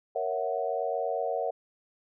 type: chord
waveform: sine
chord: F# dominant seventh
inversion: first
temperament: equal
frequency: 466.2 / 554.4 / 659.3 / 740 Hz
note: A#4 / C#5 / E5 / F#5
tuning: 0 / 0 / 0 / 0 cents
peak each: -33 dBFS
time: 0.15-1.51 s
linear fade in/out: 10 ms
effects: none